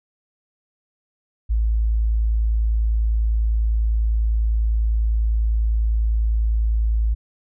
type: tone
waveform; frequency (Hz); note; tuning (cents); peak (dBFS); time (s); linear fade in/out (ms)
sine; 55; A1; 0; -16; 1.49-7.15; 20
effects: none